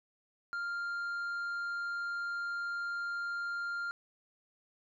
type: tone with tanh clipping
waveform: sine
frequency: 1396.9 Hz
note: F6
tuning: in tune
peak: -35 dBFS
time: 0.53-3.91 s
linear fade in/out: 0 ms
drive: 4 dB
effects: none